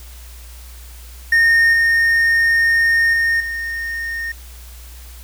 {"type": "tone with level steps", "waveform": "triangle", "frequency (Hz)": 1837, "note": "A#6", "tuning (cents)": -26, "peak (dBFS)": [-8, -10, -12, -20], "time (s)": [1.32, 4.32], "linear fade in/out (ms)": 5, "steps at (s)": [1.73, 3.13, 3.4], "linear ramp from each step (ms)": 5, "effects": ["added 60 Hz sine -35 dBFS peak until 5.23 s", "white hiss -43 dBFS RMS until 5.23 s"]}